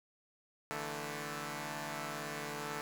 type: chord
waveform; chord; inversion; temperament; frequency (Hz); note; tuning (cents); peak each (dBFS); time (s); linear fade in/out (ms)
5% pulse; D suspended second; none; equal; 146.83 / 164.81 / 220; D3 / E3 / A3; 0 / 0 / 0; -31 / -35 / -32; 0.71-2.81; 0
effects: 9-bit